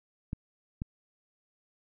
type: clicks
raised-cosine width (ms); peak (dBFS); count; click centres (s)
5; -21; 2; 0.331 / 0.819
effects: none